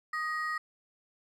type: ring-modulated tone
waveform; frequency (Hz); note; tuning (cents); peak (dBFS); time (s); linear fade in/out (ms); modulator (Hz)
triangle; 1567; G6; -1; -26; 0.13-0.58; 5; 325
effects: none